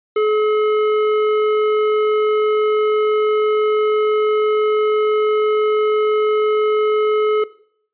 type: tone with tanh clipping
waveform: sine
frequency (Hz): 427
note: G#4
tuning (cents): +48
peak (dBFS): -15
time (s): 0.16-7.44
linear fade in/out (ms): 5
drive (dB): 14
effects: noise-tail reverb RT60 0.6 s tail -18 dB re dry + resampled to 8000 Hz